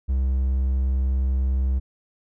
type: tone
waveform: triangle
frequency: 65.5 Hz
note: C2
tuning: 2 cents sharp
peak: -17 dBFS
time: 0.08-1.8 s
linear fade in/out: 20 ms
effects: none